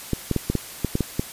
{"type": "clicks", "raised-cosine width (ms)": 3, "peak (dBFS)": -8, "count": 9, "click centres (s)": [0.133, 0.313, 0.363, 0.5, 0.553, 0.847, 0.954, 1.007, 1.195], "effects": ["white hiss -38 dBFS RMS until 1.32 s", "resampled to 32000 Hz"]}